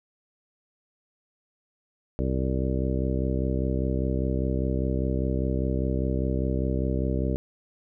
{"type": "harmonic tone", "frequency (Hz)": 65, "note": "C2", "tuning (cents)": -11, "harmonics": [1, 2, 3, 4, 5, 6, 7, 9], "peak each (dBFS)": [-27, -30, -32, -33, -34, -35, -35, -37], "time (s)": [2.19, 7.36], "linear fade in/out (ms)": 0, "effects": []}